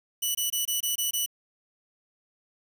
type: tone bursts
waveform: 10% pulse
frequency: 2963 Hz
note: F#7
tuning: 2 cents sharp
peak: -17 dBFS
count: 7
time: 0.22-1.262 s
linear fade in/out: 10 ms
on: 130 ms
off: 22 ms
effects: 8-bit